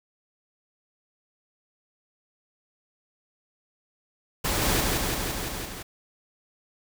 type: noise with echo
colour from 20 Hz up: pink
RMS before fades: -26 dBFS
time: 4.44-4.81 s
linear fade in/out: 10 ms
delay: 170 ms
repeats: 6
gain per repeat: -2 dB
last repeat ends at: 5.83 s
effects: none